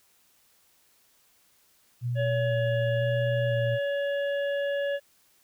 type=tone with vibrato; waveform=sine; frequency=120 Hz; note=B2; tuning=49 cents flat; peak=-26 dBFS; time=2.01-3.79 s; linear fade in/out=50 ms; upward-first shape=square; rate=1 Hz; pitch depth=21 cents each way
type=harmonic tone; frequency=565 Hz; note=C#5; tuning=33 cents sharp; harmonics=1 / 3 / 5 / 6; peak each=-26 / -35 / -43 / -49 dBFS; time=2.15-5 s; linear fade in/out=50 ms
effects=white hiss -64 dBFS RMS until 5.43 s